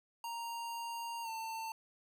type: tone with pitch glide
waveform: square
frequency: 932 to 896.6 Hz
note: A#5 to A5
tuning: -1 to +32 cents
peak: -40 dBFS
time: 0.24-1.72 s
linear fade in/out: 2 ms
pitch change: -67 cents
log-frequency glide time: 1.23-1.29 s
effects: none